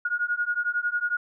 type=beating tone pair; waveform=sine; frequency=1434 / 1445 Hz; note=F6 / F#6; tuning=+45 / -41 cents; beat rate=11 Hz; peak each=-27 dBFS; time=0.05-1.17 s; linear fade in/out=5 ms; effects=none